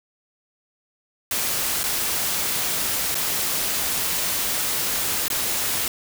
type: noise with dropouts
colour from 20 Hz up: white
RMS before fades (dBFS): -24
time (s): 1.31-5.88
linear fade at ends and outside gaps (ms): 2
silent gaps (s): 1.833-1.838 / 3.146-3.152 / 5.282-5.301
effects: none